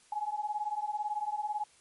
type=beating tone pair; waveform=sine; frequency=830.6 / 848.6 Hz; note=G#5 / G#5; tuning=0 / +37 cents; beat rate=18 Hz; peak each=-35 / -34 dBFS; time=0.12-1.64 s; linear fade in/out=5 ms; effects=white hiss -62 dBFS RMS until 1.8 s + MP3 48 kbps